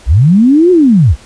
sine linear two-way sweep, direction up then down, 50.9 to 372.5 to 50.9 Hz, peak -3 dBFS, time 0.06-1.16 s, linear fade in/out 50 ms, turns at 0.71 s, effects pink hiss -39 dBFS RMS until 1.25 s + resampled to 22050 Hz

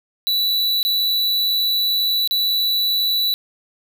square tone with dropouts, 3951 Hz, B7, in tune, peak -17 dBFS, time 0.27-3.34 s, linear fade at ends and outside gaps 0 ms, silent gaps 0.829-0.85 / 2.275-2.31 s, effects none

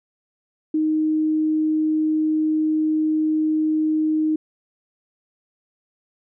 sine tone, 311.1 Hz, D#4, in tune, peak -17 dBFS, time 0.74-4.36 s, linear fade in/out 5 ms, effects none

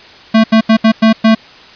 square tone bursts at uneven times, 221.9 Hz, A3, 15 cents sharp, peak -5 dBFS, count 6, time 0.34-0.44 / 0.52-0.61 / 0.69-0.77 / 0.84-0.92 / 1.02-1.13 / 1.24-1.35 s, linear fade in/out 10 ms, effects white hiss -37 dBFS RMS until 1.75 s + resampled to 11025 Hz

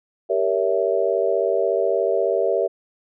sine chord, G diminished seventh, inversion none, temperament equal with one note detuned, 392 / 466.2 / 562.8 / 659.3 Hz, G4 / Bb4 / Db5 / Fb5, 0 / 0 / +26 / 0 cents, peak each -23 dBFS, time 0.29-2.68 s, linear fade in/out 20 ms, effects none

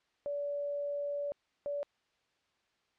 sine tone bursts at uneven times, 575 Hz, D5, 37 cents flat, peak -33 dBFS, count 2, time 0.26-1.32 / 1.66-1.83 s, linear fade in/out 0 ms, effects white hiss -75 dBFS RMS until 2.98 s + low-pass 4000 Hz 12 dB/octave

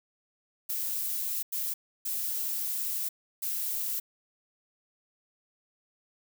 violet noise bursts at uneven times, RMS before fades -32 dBFS, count 4, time 0.69-1.43 / 1.52-1.74 / 2.05-3.09 / 3.42-4 s, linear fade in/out 10 ms, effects none

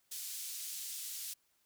white band-pass noise, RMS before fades -43 dBFS, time 0.11-1.34 s, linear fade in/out 10 ms, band 4000 to 14000 Hz, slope 12 dB/octave, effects white hiss -75 dBFS RMS until 1.65 s

